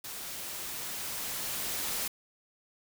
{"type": "noise with level ramp", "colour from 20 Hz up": "white", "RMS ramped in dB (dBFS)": [-41, -33], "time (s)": [0.04, 2.08], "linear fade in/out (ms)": 5, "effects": []}